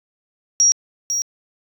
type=tone with echo; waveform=triangle; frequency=5680 Hz; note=F8; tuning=28 cents sharp; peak=-7 dBFS; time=0.6-0.72 s; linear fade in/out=0 ms; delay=500 ms; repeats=1; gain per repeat=-10 dB; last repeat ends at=1.22 s; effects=tanh soft clip ceiling -9 dBFS